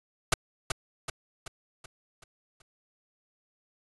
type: noise with echo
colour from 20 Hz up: pink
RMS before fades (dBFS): -21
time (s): 0.32-0.34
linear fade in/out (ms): 5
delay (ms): 380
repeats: 6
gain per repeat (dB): -6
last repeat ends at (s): 2.62
effects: resampled to 24000 Hz